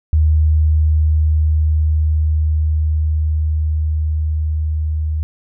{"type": "tone with level ramp", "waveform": "sine", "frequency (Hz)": 77.4, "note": "D#2", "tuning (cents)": -9, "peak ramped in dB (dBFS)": [-9, -16], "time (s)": [0.13, 5.23], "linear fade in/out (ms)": 0, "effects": []}